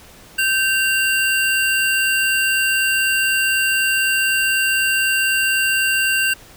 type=tone pair together; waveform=square; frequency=1556 / 2772 Hz; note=G6 / F7; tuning=-13 / -14 cents; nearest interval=minor seventh; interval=999 cents; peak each=-19 dBFS; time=0.38-6.34 s; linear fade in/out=10 ms; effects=pink hiss -44 dBFS RMS until 6.56 s